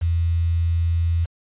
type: tone with quantisation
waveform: sine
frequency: 84 Hz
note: E2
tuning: 33 cents sharp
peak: -17 dBFS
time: 0.01-1.26 s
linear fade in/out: 20 ms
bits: 7
effects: resampled to 8000 Hz